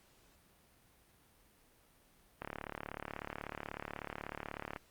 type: click train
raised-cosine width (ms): 0.5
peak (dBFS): -25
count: 86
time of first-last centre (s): 2.42-4.762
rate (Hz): 36.3
effects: pink hiss -67 dBFS RMS until 4.9 s + Opus 48 kbps